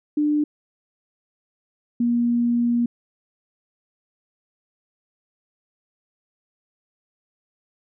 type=tone pair in turn; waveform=sine; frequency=297.8 / 238 Hz; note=D4 / A#3; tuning=+24 / +36 cents; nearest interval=major third; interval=388 cents; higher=first; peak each=-17 dBFS; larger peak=neither; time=0.17-0.44 / 2-2.86 s; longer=second; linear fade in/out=5 ms; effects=none